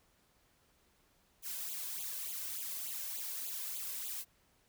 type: noise with flanger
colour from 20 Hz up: blue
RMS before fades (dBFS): -41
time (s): 1.42-4.25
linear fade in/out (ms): 50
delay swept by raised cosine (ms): 0.27 to 1.97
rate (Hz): 3.4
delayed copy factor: +0.95
effects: pink hiss -71 dBFS RMS until 4.68 s